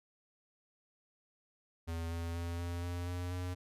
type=tone with pitch steps; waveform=square; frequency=83 / 84.16 / 85.33 / 86.52 / 87.73 / 88.96 / 90.2 Hz; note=E2 / E2 / F2 / F2 / F2 / F2 / F#2; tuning=+12 / +36 / -40 / -16 / +8 / +32 / -44 cents; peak=-37 dBFS; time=1.87-3.55 s; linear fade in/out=20 ms; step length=240 ms; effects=resampled to 32000 Hz